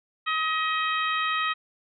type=harmonic tone; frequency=633 Hz; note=D#5; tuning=30 cents sharp; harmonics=2 / 3 / 4 / 5 / 6; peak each=-26 / -30 / -32 / -34 / -36 dBFS; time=0.26-1.54 s; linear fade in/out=20 ms; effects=none